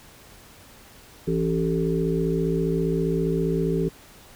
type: harmonic tone with a mistuned harmonic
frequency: 55 Hz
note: A1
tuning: in tune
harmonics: 1 / 3 / 5 / 7 / 8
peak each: -34 / -24 / -30 / -26 / -28 dBFS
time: 1.27-3.89 s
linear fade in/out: 10 ms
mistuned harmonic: 1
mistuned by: -110 cents
effects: pink hiss -49 dBFS RMS until 4.35 s